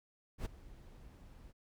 brown noise with ADSR envelope, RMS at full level -35 dBFS, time 0.38-1.53 s, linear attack 73 ms, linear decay 14 ms, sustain -20 dB, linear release 31 ms, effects none

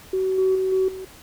sine tone with level steps, 377.6 Hz, F#4, 35 cents sharp, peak -19 / -15 / -19 / -16 / -31 dBFS, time 0.13-1.05 s, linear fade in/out 5 ms, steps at 0.38 / 0.55 / 0.72 / 0.88 s, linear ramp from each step 5 ms, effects tanh soft clip ceiling -12 dBFS + pink hiss -46 dBFS RMS until 1.22 s

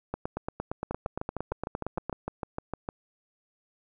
two click trains, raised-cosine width 1 ms, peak -18 / -17 dBFS, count 14 / 18, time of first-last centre 0.91-2.889 / 0.14-2.096 s, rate 6.57 / 8.69 Hz, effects none

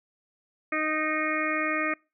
harmonic tone with a mistuned harmonic, 310 Hz, D#4, 6 cents flat, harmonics 1 / 2 / 4 / 5 / 6 / 7 / 8, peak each -32 / -33 / -31 / -38 / -32 / -32 / -35 dBFS, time 0.72-1.94 s, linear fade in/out 5 ms, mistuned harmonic 8, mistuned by -30 cents, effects noise-tail reverb RT60 0.3 s tail -26 dB re dry

